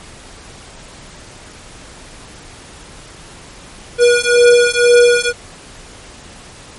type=beating tone pair; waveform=square; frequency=481 / 483 Hz; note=B4 / B4; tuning=-46 / -39 cents; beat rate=2 Hz; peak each=-11 dBFS; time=3.98-5.33 s; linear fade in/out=50 ms; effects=pink hiss -37 dBFS RMS until 6.78 s + MP3 48 kbps